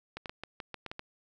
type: clicks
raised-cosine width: 0.3 ms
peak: -23 dBFS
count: 9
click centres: 0.17 / 0.258 / 0.295 / 0.436 / 0.602 / 0.743 / 0.863 / 0.915 / 0.994 s
effects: none